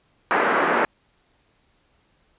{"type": "band-pass noise", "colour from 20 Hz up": "white", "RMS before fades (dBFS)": -20, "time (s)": [0.31, 0.85], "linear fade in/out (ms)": 0, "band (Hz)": [230, 1700], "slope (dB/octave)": 24, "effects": ["pink hiss -64 dBFS RMS until 2.38 s", "resampled to 8000 Hz"]}